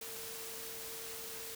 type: tone in noise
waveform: sine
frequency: 451.8 Hz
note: A4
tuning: 46 cents sharp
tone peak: -51 dBFS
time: 0.01-1.55 s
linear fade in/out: 5 ms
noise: white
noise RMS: -45 dBFS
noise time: 0.01-1.55 s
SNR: -9 dB
effects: none